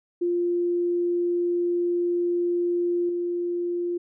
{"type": "tone with level steps", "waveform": "sine", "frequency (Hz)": 349.2, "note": "F4", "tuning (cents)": 0, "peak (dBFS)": [-21, -24], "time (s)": [0.21, 3.98], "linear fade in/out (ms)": 10, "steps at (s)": 3.09, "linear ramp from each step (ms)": 2, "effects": []}